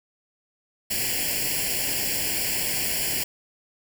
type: noise with comb filter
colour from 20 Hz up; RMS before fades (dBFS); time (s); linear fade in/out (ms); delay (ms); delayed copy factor
white; -26; 0.9-3.24; 10; 0.4; +0.95
effects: none